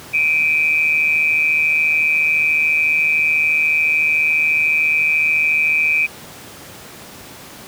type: tone pair together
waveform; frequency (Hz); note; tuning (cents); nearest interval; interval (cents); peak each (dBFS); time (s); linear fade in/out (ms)
sine; 2346 / 2500; D7 / D#7; -2 / +8; minor second; 110; -16; 0.13-6.07; 20
effects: pink hiss -37 dBFS RMS until 7.67 s + high-pass 100 Hz 12 dB/octave